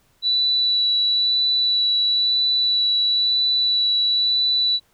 sine tone with vibrato, 3951 Hz, B7, in tune, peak -16 dBFS, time 0.22-4.8 s, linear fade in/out 50 ms, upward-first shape sine, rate 1 Hz, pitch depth 9 cents each way, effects pink hiss -61 dBFS RMS until 4.93 s

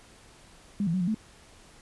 sine tone with pitch steps, 202.6 / 166.1 / 186.4 / 175.2 / 217.9 Hz, G#3 / E3 / F#3 / F3 / A3, -43 / +13 / +13 / +6 / -17 cents, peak -24 dBFS, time 0.8-1.145 s, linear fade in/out 2 ms, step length 69 ms, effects pink hiss -54 dBFS RMS until 1.81 s + resampled to 24000 Hz

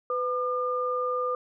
sine tone pair together, 500.9 / 1206 Hz, B4 / D6, +24 / +46 cents, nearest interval octave + minor third, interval 1522 cents, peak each -28 dBFS, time 0.1-1.35 s, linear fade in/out 2 ms, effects none

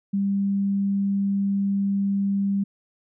sine tone, 198.2 Hz, G3, 19 cents sharp, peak -20 dBFS, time 0.13-2.64 s, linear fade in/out 10 ms, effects none

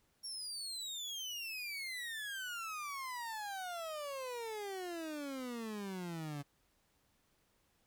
30% pulse exponential sweep, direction down, 5590 to 140.5 Hz, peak -38 dBFS, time 0.23-6.43 s, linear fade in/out 20 ms, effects pink hiss -75 dBFS RMS until 7.86 s

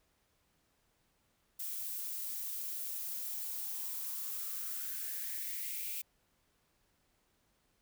violet noise with high-pass filter sweep, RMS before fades -40 dBFS, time 1.59-6.02 s, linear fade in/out 10 ms, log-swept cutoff 310 to 2500 Hz, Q 5.3, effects pink hiss -75 dBFS RMS until 7.81 s

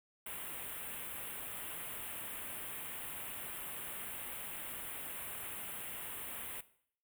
white band-stop noise, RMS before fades -44 dBFS, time 0.26-6.61 s, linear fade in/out 5 ms, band 3300 to 8700 Hz, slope 48 dB/octave, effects noise-tail reverb RT60 0.6 s tail -17 dB re dry

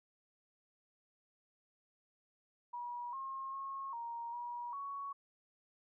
sine tone with pitch steps, 964 / 1074 / 1087 / 936 / 960 / 1116 Hz, B5 / C6 / C#6 / A#5 / B5 / C#6, -42 / +45 / -34 / +7 / -49 / +11 cents, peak -40 dBFS, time 2.73-5.13 s, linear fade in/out 10 ms, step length 400 ms, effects none

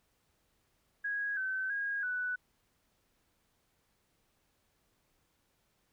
sine tone with pitch steps, 1652 / 1533 / 1636 / 1487 Hz, G#6 / G6 / G#6 / F#6, -10 / -39 / -26 / +8 cents, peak -32 dBFS, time 1.04-2.36 s, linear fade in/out 10 ms, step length 330 ms, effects pink hiss -75 dBFS RMS until 5.92 s

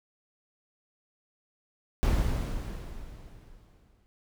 brown noise with exponential decay, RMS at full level -23 dBFS, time 2.03-4.06 s, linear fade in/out 0 ms, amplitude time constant 440 ms, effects none

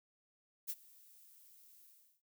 violet noise with ADSR envelope, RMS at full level -38 dBFS, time 0.67-2.22 s, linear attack 31 ms, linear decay 43 ms, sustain -24 dB, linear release 370 ms, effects none

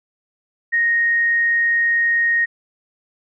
sine tone, 1864.7 Hz, A#6, in tune, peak -14 dBFS, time 0.72-2.46 s, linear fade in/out 20 ms, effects none

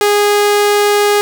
sawtooth tone, 412.2 Hz, G#4, 13 cents flat, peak -5 dBFS, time 0.01-1.21 s, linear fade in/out 0 ms, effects none

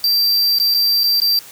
square tone with dropouts, 4699 Hz, D8, in tune, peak -13 dBFS, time 0.04-1.39 s, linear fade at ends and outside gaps 1 ms, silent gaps 0.586-0.599 / 0.741-0.746 / 1.035-1.04 / 1.201-1.218 s, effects white hiss -39 dBFS RMS until 1.51 s

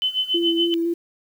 sine tone with tremolo, 3035 Hz, F#7, 43 cents sharp, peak -17 dBFS, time 0.02-0.74 s, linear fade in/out 0 ms, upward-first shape sine, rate 7.1 Hz, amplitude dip 85%
sine tone with vibrato, 337.3 Hz, E4, 40 cents sharp, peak -19 dBFS, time 0.34-0.94 s, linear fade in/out 10 ms, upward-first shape square, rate 3.9 Hz, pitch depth 16 cents each way
effects 8-bit

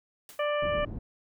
white noise with exponential decay, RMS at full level -45 dBFS, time 0.29-0.53 s, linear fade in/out 1 ms, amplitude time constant 51 ms
harmonic tone, 590 Hz, D5, 8 cents sharp, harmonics 1 / 2 / 3 / 4 / 5, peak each -27 / -33 / -37 / -39 / -41 dBFS, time 0.39-0.85 s, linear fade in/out 5 ms
pink low-pass noise, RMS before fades -37 dBFS, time 0.62-0.99 s, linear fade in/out 5 ms, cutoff 300 Hz, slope 12 dB/octave
effects none

